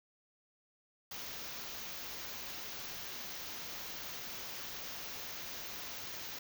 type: band-stop noise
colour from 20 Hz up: white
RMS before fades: -44 dBFS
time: 1.11-6.39 s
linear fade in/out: 5 ms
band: 6800 to 14000 Hz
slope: 96 dB/octave
effects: none